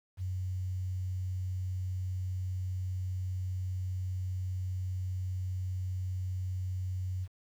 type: tone with quantisation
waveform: sine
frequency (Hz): 92.5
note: F#2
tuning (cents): 0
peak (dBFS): -32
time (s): 0.17-7.28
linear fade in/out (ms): 50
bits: 10
effects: none